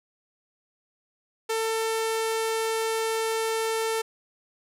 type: tone with low-pass filter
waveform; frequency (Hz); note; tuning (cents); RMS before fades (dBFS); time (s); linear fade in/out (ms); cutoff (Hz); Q
sawtooth; 447; A4; +27; -27; 1.49-4.02; 10; 11000; 1.5
effects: none